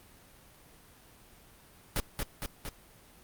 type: noise with echo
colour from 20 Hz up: pink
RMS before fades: -29 dBFS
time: 1.96-2 s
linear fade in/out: 0 ms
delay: 230 ms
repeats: 3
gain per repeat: -3 dB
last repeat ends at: 2.69 s
effects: pink hiss -57 dBFS RMS until 3.23 s + Opus 32 kbps